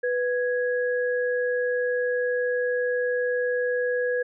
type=tone pair together; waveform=sine; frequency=493.9 / 1661.3 Hz; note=B4 / G#6; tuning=0 / 0 cents; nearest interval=octave + major sixth; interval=2100 cents; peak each=-23 / -29 dBFS; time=0.03-4.23 s; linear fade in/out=10 ms; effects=none